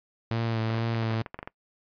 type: tone with vibrato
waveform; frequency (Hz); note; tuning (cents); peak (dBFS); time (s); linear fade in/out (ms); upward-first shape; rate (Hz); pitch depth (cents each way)
sawtooth; 113.5; A#2; -46; -22; 0.31-1.22; 0; sine; 2.2; 27
type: clicks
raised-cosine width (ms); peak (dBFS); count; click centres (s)
0.5; -21; 12; 0.703 / 0.744 / 0.783 / 0.947 / 1.03 / 1.11 / 1.14 / 1.262 / 1.344 / 1.39 / 1.429 / 1.475
effects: noise-tail reverb RT60 0.1 s tail -23 dB re dry + resampled to 11025 Hz